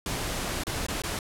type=noise with dropouts; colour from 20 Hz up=pink; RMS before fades=-31 dBFS; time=0.06-1.19 s; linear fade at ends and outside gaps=2 ms; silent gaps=0.636-0.668 / 0.866-0.884 / 1.02-1.036 s; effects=low-pass 12000 Hz 12 dB/octave